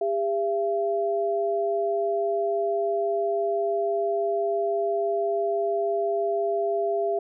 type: tone pair together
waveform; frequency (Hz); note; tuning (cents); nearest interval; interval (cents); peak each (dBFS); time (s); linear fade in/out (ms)
sine; 401.9 / 675.9; G4 / E5; +43 / +43; major sixth; 900; -25; 0.01-7.19; 5
effects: none